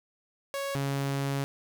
sawtooth tone pair in turn, 554.4 / 138.6 Hz, C#5 / C#3, 0 / 0 cents, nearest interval 2 octaves, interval 2400 cents, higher first, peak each -27 / -24 dBFS, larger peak second, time 0.54-0.75 / 0.75-1.44 s, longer second, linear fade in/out 0 ms, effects none

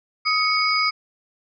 sine tone cluster, 1260 / 2218 / 4947 Hz, D#6 / C#7 / D#8, +21 / 0 / -11 cents, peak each -22 dBFS, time 0.25-0.91 s, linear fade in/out 20 ms, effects none

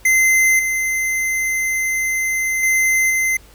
square tone with level steps, 2069 Hz, C7, 20 cents flat, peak -12 / -18 / -14 / -16 dBFS, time 0.05-3.37 s, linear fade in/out 5 ms, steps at 0.59 / 2.63 / 3.1 s, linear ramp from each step 2 ms, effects added 50 Hz sine -45 dBFS peak until 3.54 s + pink hiss -48 dBFS RMS until 3.54 s

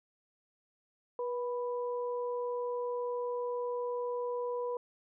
sine tone pair together, 486.3 / 987.8 Hz, B4 / B5, -27 / 0 cents, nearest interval octave, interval 1227 cents, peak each -33 / -40 dBFS, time 1.19-4.77 s, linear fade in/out 2 ms, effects none

